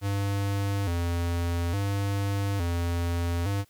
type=tone with vibrato; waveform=square; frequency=92.5 Hz; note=F#2; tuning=in tune; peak=-26 dBFS; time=0.01-3.65 s; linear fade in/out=50 ms; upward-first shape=square; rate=0.58 Hz; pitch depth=130 cents each way; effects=white hiss -64 dBFS RMS until 3.69 s

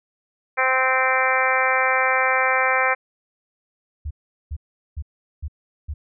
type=harmonic tone; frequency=260 Hz; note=C4; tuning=11 cents flat; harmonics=2 / 3 / 4 / 5 / 6 / 7 / 8 / 9; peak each=-25 / -25 / -25 / -25 / -25 / -25 / -25 / -25 dBFS; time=0.57-2.95 s; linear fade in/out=20 ms
type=tone bursts; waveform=sine; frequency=74.5 Hz; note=D2; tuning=25 cents sharp; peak=-25 dBFS; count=5; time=4.05-5.94 s; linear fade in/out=10 ms; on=58 ms; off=400 ms
effects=none

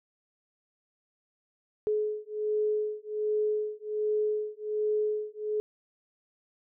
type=beating tone pair; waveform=sine; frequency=424.4 / 425.7 Hz; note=G#4 / G#4; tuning=+38 / +43 cents; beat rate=1.3 Hz; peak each=-30 / -30 dBFS; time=1.87-5.6 s; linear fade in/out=0 ms; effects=none

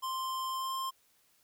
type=tone with pitch glide; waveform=square; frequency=1046.5 to 1055 Hz; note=C6 to C6; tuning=0 to +14 cents; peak=-34 dBFS; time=0.02-0.91 s; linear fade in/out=20 ms; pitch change=+14 cents; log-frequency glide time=0.48-0.74 s; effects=white hiss -69 dBFS RMS until 1.43 s

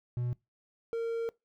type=tone pair in turn; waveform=triangle; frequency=122.1 / 460.1 Hz; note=B2 / A#4; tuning=-19 / -23 cents; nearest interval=octave + major seventh; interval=2296 cents; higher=second; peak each=-28 dBFS; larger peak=neither; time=0.17-0.33 / 0.93-1.29 s; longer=second; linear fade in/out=0 ms; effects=noise-tail reverb RT60 0.2 s tail -22 dB re dry

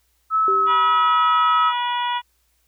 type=tone with pitch glide; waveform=sine; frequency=1300 to 1284.3 Hz; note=E6 to E6; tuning=-24 to -46 cents; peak=-15 dBFS; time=0.3-1.73 s; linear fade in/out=50 ms; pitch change=-22 cents; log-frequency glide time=0.45-0.68 s
type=tone with exponential decay; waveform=sine; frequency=388.6 Hz; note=G4; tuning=15 cents flat; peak=-21 dBFS; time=0.48-1.36 s; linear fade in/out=1 ms; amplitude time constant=190 ms
type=harmonic tone; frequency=485.2 Hz; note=B4; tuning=31 cents flat; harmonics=2 / 3 / 4 / 5 / 6 / 7; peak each=-21 / -33 / -32 / -36 / -32 / -32 dBFS; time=0.66-2.22 s; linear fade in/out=50 ms
effects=added 60 Hz sine -66 dBFS peak until 2.67 s + white hiss -66 dBFS RMS until 2.67 s

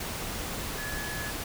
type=tone in noise; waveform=sine; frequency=1700 Hz; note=G#6; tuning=40 cents sharp; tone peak=-37 dBFS; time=0.78-1.31 s; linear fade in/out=5 ms; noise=pink; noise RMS=-35 dBFS; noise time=0-1.44 s; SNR=-5 dB; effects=none

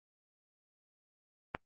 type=click; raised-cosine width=0.5 ms; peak=-18 dBFS; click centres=1.549 s; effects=noise-tail reverb RT60 0.1 s tail -26 dB re dry + Opus 32 kbps

